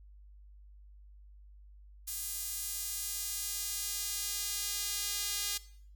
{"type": "tone with high-pass filter sweep", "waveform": "sawtooth", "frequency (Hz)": 407.5, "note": "G#4", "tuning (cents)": -33, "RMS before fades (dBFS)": -37, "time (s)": [2.07, 5.58], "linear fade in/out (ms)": 10, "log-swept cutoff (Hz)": [8600, 4300], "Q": 0.81, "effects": ["noise-tail reverb RT60 0.6 s tail -18 dB re dry", "added 50 Hz sine -52 dBFS peak until 5.95 s"]}